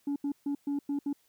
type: tone bursts at uneven times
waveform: sine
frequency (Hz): 284.2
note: C#4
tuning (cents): +43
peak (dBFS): -26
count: 6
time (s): 0.07-0.16 / 0.24-0.32 / 0.46-0.55 / 0.67-0.79 / 0.89-0.99 / 1.06-1.13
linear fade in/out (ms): 5
effects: tanh soft clip ceiling -27 dBFS + white hiss -69 dBFS RMS until 1.28 s